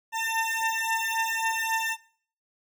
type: beating tone pair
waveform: 20% pulse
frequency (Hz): 898 / 901.7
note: A5 / A5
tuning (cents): +35 / +42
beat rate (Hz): 3.7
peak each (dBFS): -24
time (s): 0.12-1.97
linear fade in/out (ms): 50
effects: noise-tail reverb RT60 0.5 s tail -20 dB re dry